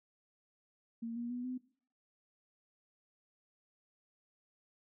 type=tone with pitch steps; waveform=sine; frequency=230.2 / 237.8 / 245.6 / 253.7 Hz; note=A#3 / A#3 / B3 / B3; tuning=-22 / +35 / -9 / +47 cents; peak=-37 dBFS; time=1.02-1.58 s; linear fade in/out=10 ms; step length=140 ms; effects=noise-tail reverb RT60 0.5 s tail -18 dB re dry